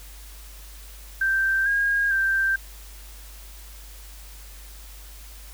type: tone with pitch steps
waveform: sine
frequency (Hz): 1567 / 1628 / 1571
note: G6 / G#6 / G6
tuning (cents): -1 / -35 / +3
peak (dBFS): -19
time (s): 1.21-2.56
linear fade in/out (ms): 5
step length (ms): 450
effects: added 50 Hz sine -41 dBFS peak until 5.53 s + white hiss -47 dBFS RMS until 5.53 s